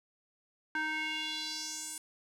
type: tone with band-pass filter sweep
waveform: square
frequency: 311.1 Hz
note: D#4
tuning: in tune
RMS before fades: -37 dBFS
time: 0.75-1.98 s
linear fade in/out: 2 ms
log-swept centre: 1500 to 9200 Hz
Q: 3
effects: none